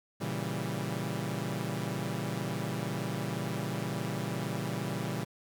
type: chord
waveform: sawtooth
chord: A# diminished seventh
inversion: none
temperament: equal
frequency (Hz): 116.54 / 138.59 / 164.81 / 196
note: A#2 / C#3 / E3 / G3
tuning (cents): 0 / 0 / 0 / 0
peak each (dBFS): -34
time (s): 0.2-5.25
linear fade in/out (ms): 20
effects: 10-bit